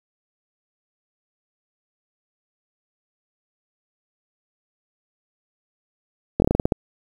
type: slowing click train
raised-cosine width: 2 ms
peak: -4 dBFS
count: 9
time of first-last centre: 6.4-6.722 s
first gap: 21 ms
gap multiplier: 1.18
effects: 7-bit